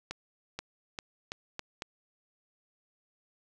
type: accelerating click train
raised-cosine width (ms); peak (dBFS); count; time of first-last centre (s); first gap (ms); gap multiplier
0.2; -19; 6; 0.11-1.821; 480; 0.83
effects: none